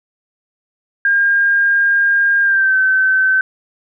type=tone with pitch glide; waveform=sine; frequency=1611 to 1534.7 Hz; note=G6 to G6; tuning=+47 to -37 cents; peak=-10 dBFS; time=1.05-3.41 s; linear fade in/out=2 ms; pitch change=-84 cents; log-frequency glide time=2.42-2.76 s; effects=none